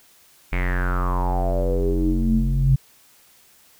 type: tone with low-pass filter sweep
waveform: square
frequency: 45 Hz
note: F#1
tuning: 47 cents flat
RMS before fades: -20 dBFS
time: 0.52-2.76 s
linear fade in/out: 10 ms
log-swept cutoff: 2300 to 130 Hz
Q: 8.1
effects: white hiss -54 dBFS RMS until 3.79 s